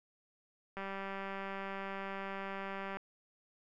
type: click train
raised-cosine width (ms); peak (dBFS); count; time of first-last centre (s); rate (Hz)
0.5; -27; 430; 0.77-2.97; 195
effects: none